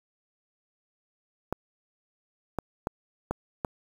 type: clicks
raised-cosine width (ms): 1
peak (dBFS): -14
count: 5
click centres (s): 1.526 / 2.587 / 2.871 / 3.31 / 3.648
effects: 7-bit